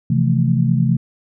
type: chord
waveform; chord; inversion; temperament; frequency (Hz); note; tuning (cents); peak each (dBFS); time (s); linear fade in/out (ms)
sine; F major seventh; second; equal; 130.81 / 164.81 / 174.61 / 220; C3 / E3 / F3 / A3; 0 / 0 / 0 / 0; -16 / -18 / -22 / -20; 0.1-0.97; 5
effects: none